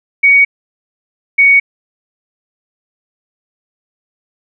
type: tone pair in turn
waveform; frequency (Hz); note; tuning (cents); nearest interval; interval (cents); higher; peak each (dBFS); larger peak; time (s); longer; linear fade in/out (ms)
sine; 2243 / 2234; C#7 / C#7; +20 / +13; unison; 7; first; -4; neither; 0.23-0.45 / 1.38-1.6; neither; 10
effects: none